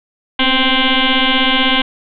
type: tone with frequency modulation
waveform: sine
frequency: 1568 Hz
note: G6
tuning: in tune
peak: -10 dBFS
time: 0.39-1.82 s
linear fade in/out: 5 ms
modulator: 260 Hz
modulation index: 7.2
effects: none